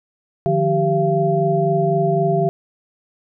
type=tone cluster; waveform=sine; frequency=151.3 / 175.2 / 389.7 / 683 Hz; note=D#3 / F3 / G4 / F5; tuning=-48 / +6 / -10 / -39 cents; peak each=-20 / -24 / -19 / -19 dBFS; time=0.46-2.49 s; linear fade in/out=0 ms; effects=none